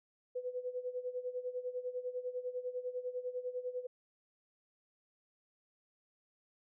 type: tone with tremolo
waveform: sine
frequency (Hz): 499.3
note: B4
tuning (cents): +19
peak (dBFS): -34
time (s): 0.35-3.87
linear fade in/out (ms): 10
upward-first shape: sine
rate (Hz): 10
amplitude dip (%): 80
effects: none